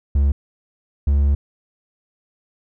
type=tone pair in turn; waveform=triangle; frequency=70.2 / 70.81 Hz; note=C#2 / C#2; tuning=+22 / +37 cents; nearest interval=unison; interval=15 cents; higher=second; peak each=-11 dBFS; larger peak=neither; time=0.15-0.32 / 1.07-1.35 s; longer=second; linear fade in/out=5 ms; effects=none